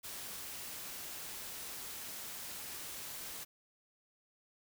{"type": "noise", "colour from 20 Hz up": "white", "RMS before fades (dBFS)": -45, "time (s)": [0.03, 3.45], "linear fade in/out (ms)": 20, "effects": []}